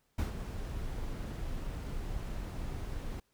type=noise with ADSR envelope; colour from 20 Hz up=brown; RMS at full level=-29 dBFS; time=0.18-3.2 s; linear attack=8 ms; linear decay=120 ms; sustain=-9 dB; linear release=4 ms; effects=pink hiss -75 dBFS RMS until 3.33 s